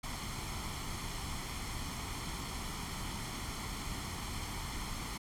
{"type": "noise with comb filter", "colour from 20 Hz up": "pink", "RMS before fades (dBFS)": -40, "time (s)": [0.03, 5.18], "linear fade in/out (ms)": 10, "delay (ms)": 0.93, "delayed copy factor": 0.6, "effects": ["low-pass 11000 Hz 12 dB/octave"]}